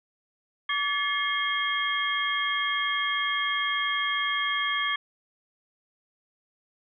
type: tone cluster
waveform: sine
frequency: 1147 / 1726 / 2149 / 3241 Hz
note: D6 / A6 / C7 / G#7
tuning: -41 / -34 / +46 / -43 cents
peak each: -30 dBFS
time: 0.69-4.96 s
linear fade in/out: 5 ms
effects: none